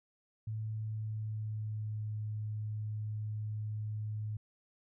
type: tone with pitch glide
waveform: sine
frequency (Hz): 109.2 to 106.95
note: A2 to A2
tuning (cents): -13 to -49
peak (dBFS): -35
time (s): 0.47-4.37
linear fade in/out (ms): 5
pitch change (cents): -36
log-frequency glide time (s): 0.64-2.1
effects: none